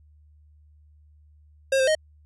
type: tone with pitch steps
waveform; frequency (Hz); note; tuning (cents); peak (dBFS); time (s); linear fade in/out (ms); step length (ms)
square; 537 / 525 / 623; C5 / C5 / D#5; +45 / +6 / +2; -19; 1.72-1.951; 5; 77
effects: added 75 Hz sine -52 dBFS peak until 2.25 s + resampled to 24000 Hz